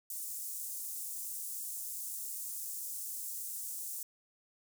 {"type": "high-pass noise", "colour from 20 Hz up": "pink", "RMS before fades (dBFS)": -41, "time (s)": [0.1, 4.03], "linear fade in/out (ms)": 2, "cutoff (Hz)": 7700, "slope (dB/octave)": 24, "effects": []}